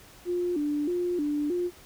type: tone with vibrato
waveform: sine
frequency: 322.7 Hz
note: E4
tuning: 37 cents flat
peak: -25 dBFS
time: 0.25-1.71 s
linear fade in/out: 50 ms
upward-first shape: square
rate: 1.6 Hz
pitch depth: 160 cents each way
effects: pink hiss -52 dBFS RMS until 1.85 s